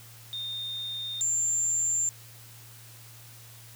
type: tone pair in turn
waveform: sine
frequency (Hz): 3648 / 7281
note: A#7 / A#8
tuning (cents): -38 / -42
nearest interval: octave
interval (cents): 1196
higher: second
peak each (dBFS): -32 / -24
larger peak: second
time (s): 0.33-1.21 / 1.21-2.09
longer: neither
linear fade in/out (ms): 0
effects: added 115 Hz sine -50 dBFS peak until 3.75 s + white hiss -51 dBFS RMS until 3.75 s